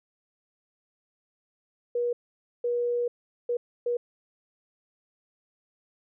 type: tone bursts at uneven times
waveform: sine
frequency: 481.3 Hz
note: B4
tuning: 45 cents flat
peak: -24 dBFS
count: 4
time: 1.95-2.13 / 2.64-3.08 / 3.49-3.57 / 3.86-3.97 s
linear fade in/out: 5 ms
effects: none